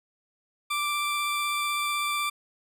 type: tone with vibrato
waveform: 20% pulse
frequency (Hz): 1174.7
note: D6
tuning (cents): 0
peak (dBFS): -21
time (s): 0.7-2.3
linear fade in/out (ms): 10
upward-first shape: sine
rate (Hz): 16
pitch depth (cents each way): 8
effects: none